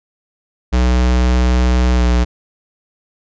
square tone with pitch glide, 61.9 to 60.52 Hz, B1 to B1, +5 to -34 cents, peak -11 dBFS, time 0.72-2.25 s, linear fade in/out 20 ms, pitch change -39 cents, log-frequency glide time 1.96-2.03 s, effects resampled to 16000 Hz

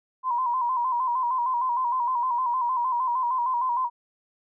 sine tone with vibrato, 991 Hz, B5, 6 cents sharp, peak -22 dBFS, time 0.23-3.9 s, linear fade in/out 50 ms, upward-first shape square, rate 6.5 Hz, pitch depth 66 cents each way, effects none

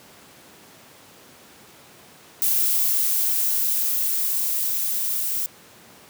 violet noise with level ramp, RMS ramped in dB -20 to -25 dBFS, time 2.42-5.46 s, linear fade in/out 0 ms, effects pink hiss -48 dBFS RMS until 6.09 s + high-pass 150 Hz 12 dB/octave

